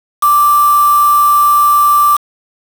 sine tone with quantisation, 1174.7 Hz, D6, in tune, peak -6 dBFS, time 0.22-2.17 s, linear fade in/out 10 ms, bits 3, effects none

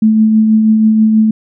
sine tone with tremolo, 218.3 Hz, A3, 13 cents flat, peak -4 dBFS, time 0.02-1.31 s, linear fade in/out 5 ms, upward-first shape triangle, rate 6.2 Hz, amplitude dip 35%, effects none

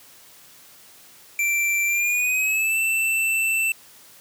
square tone with pitch glide, 2349 to 2667 Hz, D7 to E7, 0 to +20 cents, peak -20 dBFS, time 1.39-3.72 s, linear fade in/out 2 ms, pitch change +220 cents, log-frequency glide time 1.86-2.78 s, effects white hiss -49 dBFS RMS until 4.2 s + high-pass 80 Hz 12 dB/octave

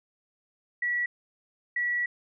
sine tone bursts at uneven times, 1938 Hz, B6, 33 cents flat, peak -25 dBFS, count 2, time 0.82-1.06 / 1.76-2.06 s, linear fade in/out 5 ms, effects none

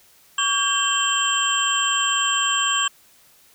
sine tone cluster, 1131 / 1602 / 2725 / 3144 / 7620 Hz, C#6 / G6 / F7 / G7 / A#8, +34 / +37 / -43 / +4 / +37 cents, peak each -24 / -26 / -29 / -22 / -25 dBFS, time 0.38-2.88 s, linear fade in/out 5 ms, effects white hiss -54 dBFS RMS until 3.54 s

